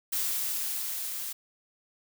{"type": "noise with level ramp", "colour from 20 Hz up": "blue", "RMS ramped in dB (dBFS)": [-29, -36], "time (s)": [0.12, 1.33], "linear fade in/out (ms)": 10, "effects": []}